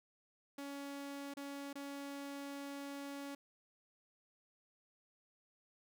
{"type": "tone with dropouts", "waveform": "sawtooth", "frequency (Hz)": 280.8, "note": "C#4", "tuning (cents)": 22, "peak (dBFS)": -40, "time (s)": [0.58, 3.35], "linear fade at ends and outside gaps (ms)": 5, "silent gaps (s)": [[1.339, 1.369], [1.73, 1.754]], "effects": []}